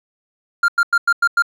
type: tone bursts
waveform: triangle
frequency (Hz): 1396.9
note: F6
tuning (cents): 0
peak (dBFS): -9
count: 6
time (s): 0.63-1.423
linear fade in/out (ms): 5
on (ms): 53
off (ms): 95
effects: none